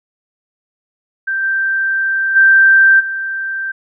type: tone with level steps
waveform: sine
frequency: 1568 Hz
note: G6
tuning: in tune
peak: -15 / -13 / -5 / -18 dBFS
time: 1.27-3.72 s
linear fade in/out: 10 ms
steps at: 1.42 / 2.35 / 2.99 s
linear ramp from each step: 20 ms
effects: none